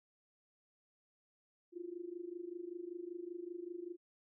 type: tone with amplitude modulation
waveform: sine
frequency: 349.2 Hz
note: F4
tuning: in tune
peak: -39 dBFS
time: 1.72-3.97 s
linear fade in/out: 50 ms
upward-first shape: sine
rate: 25.2 Hz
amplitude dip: 85%
effects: none